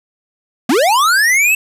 square linear sweep, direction up, 211.5 to 2677 Hz, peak -10 dBFS, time 0.69-1.55 s, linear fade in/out 5 ms, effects resampled to 32000 Hz + 7-bit

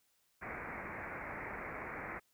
white low-pass noise, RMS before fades -44 dBFS, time 0.41-2.2 s, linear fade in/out 20 ms, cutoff 2300 Hz, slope 96 dB/octave, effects white hiss -75 dBFS RMS until 2.33 s

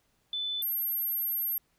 sine tone pair in turn, 3506 / 12610 Hz, A7 / G9, -7 / +9 cents, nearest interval octave + minor seventh, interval 2216 cents, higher second, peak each -30 / -28 dBFS, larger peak second, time 0.33-0.62 / 0.62-1.58 s, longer second, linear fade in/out 2 ms, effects pink hiss -72 dBFS RMS until 1.78 s

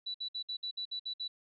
sine tone bursts, 3951 Hz, B7, in tune, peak -35 dBFS, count 9, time 0.06-1.28 s, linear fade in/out 10 ms, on 84 ms, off 58 ms, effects none

